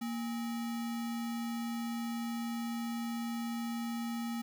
sine tone with sample-and-hold, 233.1 Hz, A#3, in tune, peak -34 dBFS, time 0.01-4.42 s, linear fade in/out 10 ms, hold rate 1050 Hz, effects none

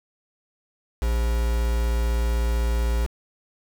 triangle tone with quantisation, 57.9 Hz, A#1, 11 cents flat, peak -18 dBFS, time 1.01-3.07 s, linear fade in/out 20 ms, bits 5, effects none

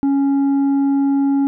sine tone with tanh clipping, 277.2 Hz, C#4, in tune, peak -14 dBFS, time 0.03-1.47 s, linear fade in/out 0 ms, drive 5 dB, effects none

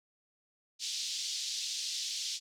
white band-pass noise, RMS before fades -37 dBFS, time 0.79-2.4 s, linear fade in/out 50 ms, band 3400 to 5900 Hz, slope 24 dB/octave, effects none

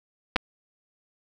clicks, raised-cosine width 0.3 ms, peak -6 dBFS, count 2, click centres 0.36 / 0.364 s, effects none

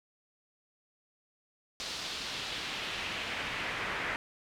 brown noise with band-pass filter sweep, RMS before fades -37 dBFS, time 1.8-4.16 s, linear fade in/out 0 ms, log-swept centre 4600 to 1900 Hz, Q 1.7, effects none

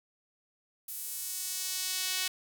sawtooth tone with high-pass filter sweep, 371.7 Hz, F#4, 8 cents sharp, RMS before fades -35 dBFS, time 0.88-2.28 s, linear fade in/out 5 ms, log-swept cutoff 12000 to 3000 Hz, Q 0.87, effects none

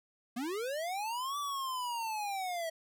square linear two-way sweep, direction up then down, 225 to 1168 to 642 Hz, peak -35 dBFS, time 0.36-2.7 s, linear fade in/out 10 ms, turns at 1.38 s, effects none

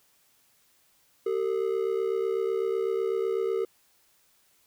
triangle ring-modulated tone, 419.2 Hz, G#4, 16 cents sharp, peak -20 dBFS, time 1.26-3.65 s, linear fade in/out 5 ms, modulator 34 Hz, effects white hiss -65 dBFS RMS until 4.66 s

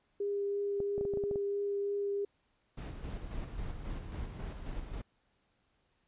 sine tone with vibrato, 403.2 Hz, G4, 49 cents sharp, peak -31 dBFS, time 0.2-2.25 s, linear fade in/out 5 ms, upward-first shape triangle, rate 3 Hz, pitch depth 10 cents each way
clicks, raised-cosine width 2 ms, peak -27 dBFS, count 9, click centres 0.803 / 0.98 / 1.011 / 1.052 / 1.137 / 1.173 / 1.238 / 1.312 / 1.358 s
brown noise with tremolo, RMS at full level -39 dBFS, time 2.77-5.02 s, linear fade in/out 10 ms, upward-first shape square, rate 3.7 Hz, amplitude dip 40%
effects pink hiss -75 dBFS RMS until 6.07 s + resampled to 8000 Hz

